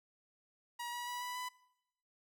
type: tone with pitch steps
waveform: sawtooth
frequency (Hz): 957 / 967 / 977.1 / 987.3 / 997.6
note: A#5 / B5 / B5 / B5 / B5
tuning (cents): +45 / -37 / -19 / -1 / +17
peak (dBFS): -36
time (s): 0.79-1.49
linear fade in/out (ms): 10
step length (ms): 140
effects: noise-tail reverb RT60 0.9 s tail -23 dB re dry